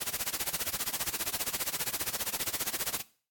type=noise with tremolo; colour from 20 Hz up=white; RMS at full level=-30 dBFS; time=0-3.02 s; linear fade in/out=20 ms; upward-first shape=sine; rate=15 Hz; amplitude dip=95%; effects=noise-tail reverb RT60 0.4 s tail -17 dB re dry + AAC 64 kbps